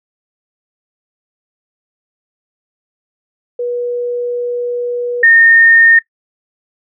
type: tone pair in turn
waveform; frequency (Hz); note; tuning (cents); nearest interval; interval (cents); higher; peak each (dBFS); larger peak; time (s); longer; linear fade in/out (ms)
sine; 484.9 / 1830.7; B4 / A#6; -32 / -32; octave + major seventh; 2300; second; -15 / -4; second; 3.59-5.23 / 5.23-5.99; first; 5
effects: noise-tail reverb RT60 0.1 s tail -18 dB re dry